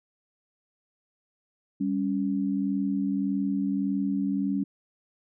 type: tone pair together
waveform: sine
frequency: 197.2 / 278.9 Hz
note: G3 / C#4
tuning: +11 / +11 cents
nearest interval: tritone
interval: 600 cents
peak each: -27 dBFS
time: 1.8-4.64 s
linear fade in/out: 10 ms
effects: none